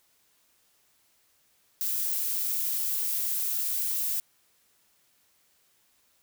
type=noise; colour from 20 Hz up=violet; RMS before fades=-29 dBFS; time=1.81-4.2 s; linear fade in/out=0 ms; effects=white hiss -67 dBFS RMS until 6.22 s